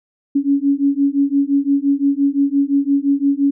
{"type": "beating tone pair", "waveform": "sine", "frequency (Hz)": [277.2, 283], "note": ["C#4", "C#4"], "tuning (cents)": [0, 36], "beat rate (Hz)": 5.8, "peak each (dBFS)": -16, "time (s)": [0.35, 3.51], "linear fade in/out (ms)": 10, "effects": []}